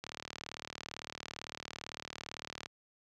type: click train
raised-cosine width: 0.2 ms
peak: -23 dBFS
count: 100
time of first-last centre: 0.04-2.659 s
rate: 37.8 Hz
effects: high-pass 80 Hz 12 dB/octave